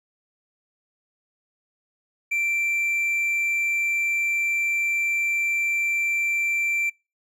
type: tone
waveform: triangle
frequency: 2349 Hz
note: D7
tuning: in tune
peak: -20 dBFS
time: 2.31-6.9 s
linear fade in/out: 10 ms
effects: noise-tail reverb RT60 0.3 s tail -26 dB re dry